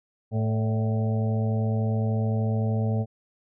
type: harmonic tone with a mistuned harmonic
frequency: 110 Hz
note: A2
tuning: in tune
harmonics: 1 / 2 / 4 / 5 / 6 / 7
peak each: -23 / -29 / -35 / -37 / -39 / -40 dBFS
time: 0.31-3.06 s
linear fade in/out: 50 ms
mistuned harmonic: 5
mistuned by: +51 cents
effects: none